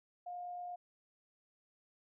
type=tone with amplitude modulation; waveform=sine; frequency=711 Hz; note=F5; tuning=31 cents sharp; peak=-40 dBFS; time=0.26-0.76 s; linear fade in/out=10 ms; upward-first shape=sine; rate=48.6 Hz; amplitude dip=25%; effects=none